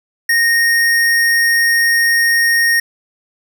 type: tone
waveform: square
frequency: 1856 Hz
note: A#6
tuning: 8 cents flat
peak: -11 dBFS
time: 0.29-2.8 s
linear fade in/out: 5 ms
effects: none

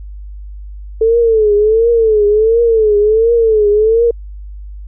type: tone with vibrato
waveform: sine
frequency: 440 Hz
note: A4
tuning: in tune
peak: -7 dBFS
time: 1.01-4.11 s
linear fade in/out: 5 ms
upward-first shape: triangle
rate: 1.4 Hz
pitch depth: 130 cents each way
effects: added 50 Hz sine -26 dBFS peak until 4.87 s

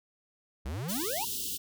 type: exponential sweep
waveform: square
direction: up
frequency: 58.27 to 987.8 Hz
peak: -34 dBFS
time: 0.65-1.25 s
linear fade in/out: 10 ms
type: band-stop noise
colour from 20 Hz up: white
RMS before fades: -35 dBFS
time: 0.88-1.58 s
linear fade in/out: 20 ms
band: 430 to 2800 Hz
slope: 96 dB/octave
effects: none

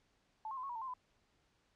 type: tone with pitch steps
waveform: sine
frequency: 874 / 1075 / 1018 / 1099 / 963 / 898 / 1052 / 1006 Hz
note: A5 / C6 / C6 / C#6 / B5 / A5 / C6 / B5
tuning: -12 / +47 / -48 / -15 / -44 / +35 / +9 / +32 cents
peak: -40 dBFS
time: 0.45-0.938 s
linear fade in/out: 2 ms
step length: 61 ms
effects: pink hiss -75 dBFS RMS until 1.75 s + low-pass 6000 Hz 12 dB/octave

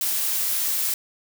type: noise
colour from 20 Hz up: blue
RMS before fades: -24 dBFS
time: 0.01-0.94 s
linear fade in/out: 2 ms
effects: none

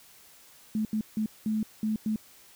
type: tone bursts at uneven times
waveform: sine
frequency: 216.5 Hz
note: A3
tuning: 28 cents flat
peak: -25 dBFS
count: 6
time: 0.75-0.85 / 0.93-1.01 / 1.17-1.26 / 1.46-1.63 / 1.83-1.96 / 2.06-2.16 s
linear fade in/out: 2 ms
effects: white hiss -55 dBFS RMS until 2.55 s

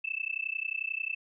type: tone with amplitude modulation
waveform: sine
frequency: 2637 Hz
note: E7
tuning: in tune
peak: -27 dBFS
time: 0.04-1.15 s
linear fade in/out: 10 ms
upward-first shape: sine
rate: 31.2 Hz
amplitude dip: 100%
effects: none

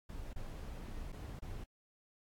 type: noise with dropouts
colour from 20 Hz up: brown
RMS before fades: -44 dBFS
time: 0.09-1.64 s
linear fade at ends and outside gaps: 5 ms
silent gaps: 0.332-0.359 / 1.12-1.125 / 1.393-1.421 s
effects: AAC 64 kbps

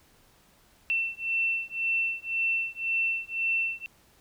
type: beating tone pair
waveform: sine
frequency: 2689 / 2690.9 Hz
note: E7 / E7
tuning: +34 / +35 cents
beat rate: 1.9 Hz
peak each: -29 dBFS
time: 0.9-3.86 s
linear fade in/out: 0 ms
effects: pink hiss -61 dBFS RMS until 4.2 s

